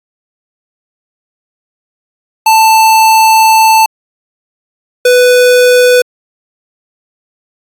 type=tone pair in turn; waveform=square; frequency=884 / 496.1 Hz; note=A5 / B4; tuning=+8 / +8 cents; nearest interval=minor seventh; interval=1000 cents; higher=first; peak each=-4 dBFS; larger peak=neither; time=2.46-3.86 / 5.05-6.02 s; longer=first; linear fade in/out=5 ms; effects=AAC 64 kbps